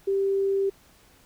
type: tone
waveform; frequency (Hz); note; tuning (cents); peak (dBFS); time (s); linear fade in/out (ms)
sine; 392; G4; 0; -21; 0.07-0.7; 10
effects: pink hiss -57 dBFS RMS until 1.25 s